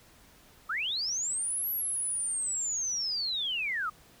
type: linear two-way sweep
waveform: sine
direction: up then down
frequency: 1182 to 11830 to 1182 Hz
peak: -29 dBFS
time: 0.69-3.9 s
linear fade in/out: 10 ms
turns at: 1.69 s
effects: pink hiss -58 dBFS RMS until 4.2 s